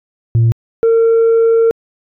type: tone pair in turn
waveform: sine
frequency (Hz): 115.1 / 456.2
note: A#2 / A#4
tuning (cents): -22 / -37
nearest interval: 2 octaves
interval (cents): 2385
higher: second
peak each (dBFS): -5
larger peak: neither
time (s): 0.35-0.52 / 0.83-1.71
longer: second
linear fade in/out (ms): 0
effects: tanh soft clip ceiling -6 dBFS